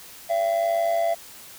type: tone with amplitude modulation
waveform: triangle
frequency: 674 Hz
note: E5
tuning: 38 cents sharp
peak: -15 dBFS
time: 0.29-1.15 s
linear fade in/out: 20 ms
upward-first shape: sine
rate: 101 Hz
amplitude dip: 65%
effects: white hiss -44 dBFS RMS until 1.58 s